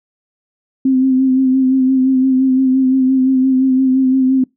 sine tone with vibrato, 261.6 Hz, C4, in tune, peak -9 dBFS, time 0.85-4.44 s, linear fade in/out 5 ms, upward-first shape sine, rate 5.8 Hz, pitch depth 30 cents each way, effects noise-tail reverb RT60 0.2 s tail -26 dB re dry

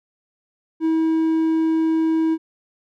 triangle tone, 321.8 Hz, E4, 42 cents flat, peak -14 dBFS, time 0.8-2.38 s, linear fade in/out 50 ms, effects none

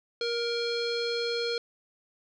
square tone with low-pass filter, 470 Hz, A#4, 14 cents sharp, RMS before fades -30 dBFS, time 0.21-1.58 s, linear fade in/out 2 ms, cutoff 4200 Hz, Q 5.3, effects none

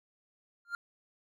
triangle tone with exponential growth, 1396.9 Hz, F6, in tune, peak -27 dBFS, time 0.65-0.75 s, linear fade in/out 1 ms, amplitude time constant 21 ms, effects none

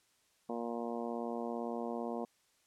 harmonic tone, 117.7 Hz, A#2, 17 cents sharp, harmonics 2 / 3 / 4 / 5 / 6 / 7 / 8 / 9, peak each -40 / -44 / -42 / -45 / -44 / -50 / -49 / -52 dBFS, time 0.49-2.25 s, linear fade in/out 5 ms, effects white hiss -72 dBFS RMS until 2.66 s + low-pass 10000 Hz 12 dB/octave

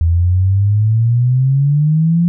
sine exponential sweep, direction up, 81.5 to 174.61 Hz, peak -9 dBFS, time 0.01-2.28 s, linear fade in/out 0 ms, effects none

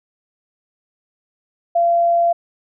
sine tone, 685 Hz, F5, 34 cents flat, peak -12 dBFS, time 1.75-2.33 s, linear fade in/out 10 ms, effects none

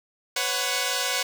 5% pulse chord, B suspended second, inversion none, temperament equal with one note detuned, 500.5 / 554.4 / 740 Hz, B4 / C#5 / F#5, +23 / 0 / 0 cents, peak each -17 dBFS, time 0.36-1.23 s, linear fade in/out 5 ms, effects none

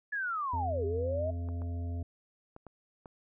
sine linear two-way sweep, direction down then up, 1725 to 392 to 654 Hz, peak -31 dBFS, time 0.12-1.31 s, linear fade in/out 10 ms, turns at 0.85 s
harmonic tone, 85.7 Hz, F2, 32 cents flat, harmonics 1 / 3 / 5 / 7 / 8, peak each -33 / -44 / -53 / -56 / -53 dBFS, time 0.53-2.03 s, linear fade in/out 5 ms
clicks, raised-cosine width 1 ms, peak -33 dBFS, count 5, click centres 1.488 / 1.619 / 2.564 / 2.667 / 3.058 s
effects none

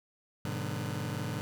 sawtooth chord, G# half-diminished seventh, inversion none, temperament just, 103.83 / 124.59 / 149.51 / 186.89 Hz, G#2 / B2 / D3 / F#3, 0 / +16 / +31 / +18 cents, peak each -34 / -34 / -34 / -38 dBFS, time 0.45-1.41 s, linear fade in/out 0 ms, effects none

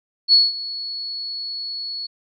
sine tone with ADSR envelope, 4385 Hz, C#8, 20 cents flat, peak -8 dBFS, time 0.28-2.07 s, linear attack 49 ms, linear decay 190 ms, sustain -18 dB, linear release 14 ms, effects none

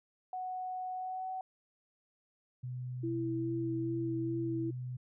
sine tone with pitch glide, 740 to 751.2 Hz, F#5 to F#5, 0 to +26 cents, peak -36 dBFS, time 0.33-1.41 s, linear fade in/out 2 ms, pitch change +26 cents, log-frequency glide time 0.94-1.28 s
sine tone, 125.5 Hz, B2, 28 cents sharp, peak -37 dBFS, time 2.63-4.97 s, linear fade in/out 10 ms
sine tone with vibrato, 331.3 Hz, E4, 9 cents sharp, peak -33 dBFS, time 3.03-4.71 s, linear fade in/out 10 ms, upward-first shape sine, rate 2.4 Hz, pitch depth 14 cents each way
effects none

